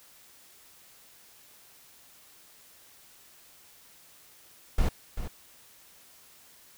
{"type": "noise with echo", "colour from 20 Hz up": "brown", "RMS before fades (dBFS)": -23, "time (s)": [4.78, 4.89], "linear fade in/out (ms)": 5, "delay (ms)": 390, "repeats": 1, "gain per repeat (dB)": -10, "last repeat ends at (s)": 5.28, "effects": ["white hiss -56 dBFS RMS until 6.77 s"]}